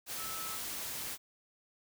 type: tone in noise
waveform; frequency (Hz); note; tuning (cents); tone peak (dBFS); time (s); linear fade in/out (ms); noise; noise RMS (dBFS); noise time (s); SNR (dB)
sine; 1305; E6; -18; -44; 0.16-0.59; 50; white; -40; 0.06-1.18; -7
effects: none